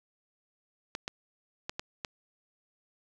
clicks, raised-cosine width 0.2 ms, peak -17 dBFS, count 5, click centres 0.951 / 1.079 / 1.695 / 1.795 / 2.048 s, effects none

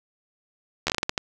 slowing click train, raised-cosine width 0.2 ms, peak -6 dBFS, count 9, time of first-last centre 0.87-1.178 s, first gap 12 ms, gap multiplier 1.32, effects none

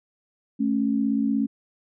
sine tone pair together, 218 / 274.6 Hz, A3 / C#4, -16 / -16 cents, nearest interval major third, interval 400 cents, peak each -23 dBFS, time 0.59-1.47 s, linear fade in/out 20 ms, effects none

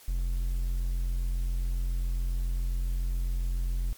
triangle tone, 43.65 Hz, F1, in tune, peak -24 dBFS, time 0.08-3.93 s, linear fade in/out 0 ms, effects white hiss -53 dBFS RMS until 3.97 s + MP3 96 kbps

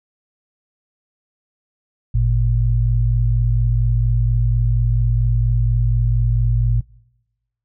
sine tone pair together, 51.73 / 116 Hz, G#1 / A#2, -6 / -8 cents, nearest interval octave + major second, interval 1398 cents, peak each -16 dBFS, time 2.14-6.81 s, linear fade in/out 10 ms, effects noise-tail reverb RT60 1.0 s tail -24 dB re dry

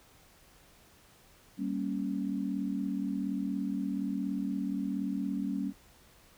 sine chord, G diminished, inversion none, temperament equal, 196 / 233.1 / 277.2 Hz, G3 / Bb3 / Db4, 0 / 0 / 0 cents, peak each -34 / -37 / -34 dBFS, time 1.57-5.73 s, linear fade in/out 50 ms, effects pink hiss -60 dBFS RMS until 6.37 s

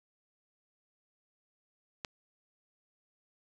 click, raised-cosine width 0.2 ms, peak -19 dBFS, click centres 2.048 s, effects none

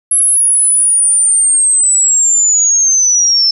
sine linear sweep, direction down, 10960 to 5274 Hz, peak -7 dBFS, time 0.11-3.51 s, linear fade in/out 5 ms, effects none

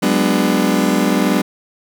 35% pulse chord, G# half-diminished seventh, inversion third, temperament just, 186.89 / 207.7 / 249.2 / 299 Hz, F#3 / G#3 / B3 / D4, +18 / 0 / +16 / +31 cents, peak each -17 dBFS, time 0.02-1.42 s, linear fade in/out 10 ms, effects none

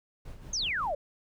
brown noise with tremolo, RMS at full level -42 dBFS, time 0.25-0.95 s, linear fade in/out 5 ms, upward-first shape sine, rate 5.5 Hz, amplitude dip 55%
sine exponential sweep, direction down, 6645 to 543 Hz, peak -28 dBFS, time 0.53-0.95 s, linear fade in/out 5 ms
effects none

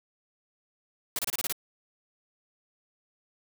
white noise bursts, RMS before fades -30 dBFS, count 7, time 1.16-1.525 s, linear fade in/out 2 ms, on 29 ms, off 27 ms, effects none

